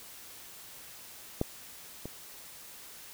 clicks, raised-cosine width 2 ms, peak -14 / -25 dBFS, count 2, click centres 1.414 / 2.056 s, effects white hiss -49 dBFS RMS until 3.13 s

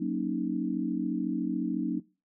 sine chord, D# minor seventh, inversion first, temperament equal, 185 / 233.1 / 277.2 / 311.1 Hz, F#3 / A#3 / C#4 / D#4, 0 / 0 / 0 / 0 cents, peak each -33 dBFS, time 0-2 s, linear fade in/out 10 ms, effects noise-tail reverb RT60 0.3 s tail -20 dB re dry

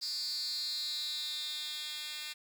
10% pulse tone with high-pass filter sweep, 301.4 Hz, D4, 45 cents sharp, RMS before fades -38 dBFS, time 0.01-2.34 s, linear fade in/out 20 ms, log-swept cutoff 4800 to 3000 Hz, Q 7.9, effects 10-bit

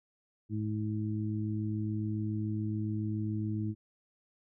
harmonic tone, 107.1 Hz, A2, 46 cents flat, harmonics 1 / 2 / 3, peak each -33 / -36 / -38 dBFS, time 0.49-3.75 s, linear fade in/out 50 ms, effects none

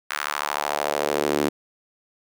sawtooth tone with high-pass filter sweep, 73.4 Hz, D2, in tune, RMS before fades -25 dBFS, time 0.1-1.49 s, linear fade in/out 5 ms, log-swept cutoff 1500 to 300 Hz, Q 2, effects none

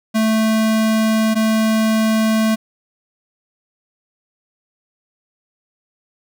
square tone pair in turn, 220 / 220 Hz, A3 / A3, 0 / 0 cents, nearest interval unison, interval 0 cents, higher neither, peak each -14 dBFS, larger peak neither, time 0.14-1.35 / 1.35-2.56 s, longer neither, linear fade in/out 20 ms, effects none

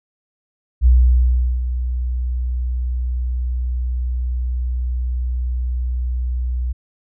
sine tone with ADSR envelope, 61.74 Hz, B1, in tune, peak -7 dBFS, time 0.81-6.73 s, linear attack 47 ms, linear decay 750 ms, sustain -11 dB, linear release 14 ms, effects none

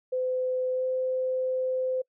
sine tone with pitch glide, 510 to 514.7 Hz, C5 to C5, -44 to -29 cents, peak -25 dBFS, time 0.12-2.02 s, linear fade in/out 10 ms, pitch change +15 cents, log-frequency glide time 0.72-0.85 s, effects noise-tail reverb RT60 0.1 s tail -26 dB re dry

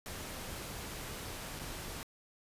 pink noise with dropouts, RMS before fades -43 dBFS, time 0.06-2.03 s, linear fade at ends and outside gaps 0 ms, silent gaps 1.591-1.596 s, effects resampled to 32000 Hz

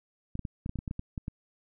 clicks, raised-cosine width 5 ms, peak -22 dBFS, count 12, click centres 0.354 / 0.393 / 0.452 / 0.661 / 0.694 / 0.757 / 0.789 / 0.878 / 0.911 / 0.994 / 1.178 / 1.281 s, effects none

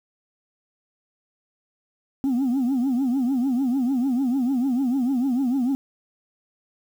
sine tone with vibrato, 257.1 Hz, C4, 30 cents flat, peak -17 dBFS, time 2.24-5.75 s, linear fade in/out 0 ms, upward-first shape triangle, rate 6.7 Hz, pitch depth 180 cents each way, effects tanh soft clip ceiling -18 dBFS + 8-bit

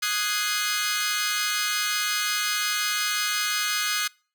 15% pulse chord, Ab dominant seventh, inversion second, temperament equal, 1244.5 / 1480 / 1661.2 / 2093 Hz, Eb6 / Gb6 / Ab6 / C7, 0 / 0 / 0 / 0 cents, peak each -23 dBFS, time 0.02-4.08 s, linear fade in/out 10 ms, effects noise-tail reverb RT60 0.4 s tail -26 dB re dry

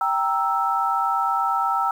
sine chord, E diminished, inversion first, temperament equal, 784 / 932.3 / 1318.5 Hz, G5 / Bb5 / E6, 0 / 0 / 0 cents, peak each -24 / -25 / -22 dBFS, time 0.01-1.91 s, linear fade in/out 2 ms, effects 8-bit

